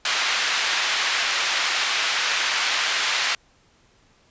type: band-pass noise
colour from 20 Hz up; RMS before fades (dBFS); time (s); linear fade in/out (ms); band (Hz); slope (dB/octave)
pink; -23; 0.05-3.35; 2; 1500 to 4900; 12
effects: pink hiss -59 dBFS RMS until 4.3 s + resampled to 16000 Hz